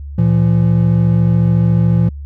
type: tone pair together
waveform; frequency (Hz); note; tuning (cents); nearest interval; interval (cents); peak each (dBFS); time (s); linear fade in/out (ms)
triangle; 115.44 / 169.4; A#2 / E3; -16 / +48; perfect fifth; 664; -10; 0.18-2.09; 5
effects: added 71 Hz sine -25 dBFS peak until 2.25 s